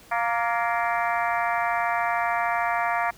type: harmonic tone with a mistuned harmonic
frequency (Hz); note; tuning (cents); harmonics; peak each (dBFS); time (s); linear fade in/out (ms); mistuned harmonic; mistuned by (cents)
233.1; A#3; 0; 3 / 4 / 5 / 6 / 7 / 8 / 9 / 10; -26 / -28 / -30 / -32 / -33 / -34 / -35 / -36; 0.11-3.11; 10; 7; +60
effects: pink hiss -51 dBFS RMS until 3.17 s